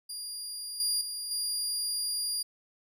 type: tone with level steps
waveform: 25% pulse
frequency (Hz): 4817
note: D8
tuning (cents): +43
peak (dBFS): -32 / -22 / -30 / -25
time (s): 0.09-2.43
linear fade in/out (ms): 10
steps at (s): 0.8 / 1.01 / 1.31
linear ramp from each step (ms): 2
effects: none